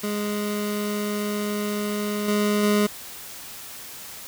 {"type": "tone with level steps", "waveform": "25% pulse", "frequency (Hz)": 207.7, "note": "G#3", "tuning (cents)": 0, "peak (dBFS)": [-21, -16, -14], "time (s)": [0.03, 2.87], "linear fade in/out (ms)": 10, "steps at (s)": [2.28, 2.63], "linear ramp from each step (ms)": 2, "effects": ["white hiss -39 dBFS RMS until 4.27 s"]}